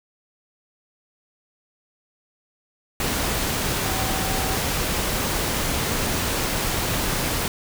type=tone in noise; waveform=sine; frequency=765 Hz; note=G5; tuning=42 cents flat; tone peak=-32 dBFS; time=3.84-4.56 s; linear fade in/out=2 ms; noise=pink; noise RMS=-24 dBFS; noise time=3-7.48 s; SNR=-11 dB; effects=none